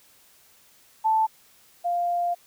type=tone pair in turn; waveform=sine; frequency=880 / 698.5 Hz; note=A5 / F5; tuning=0 / 0 cents; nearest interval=major third; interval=400 cents; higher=first; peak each=-18 / -22 dBFS; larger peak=first; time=1.04-1.27 / 1.84-2.35 s; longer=second; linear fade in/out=20 ms; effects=white hiss -57 dBFS RMS until 2.46 s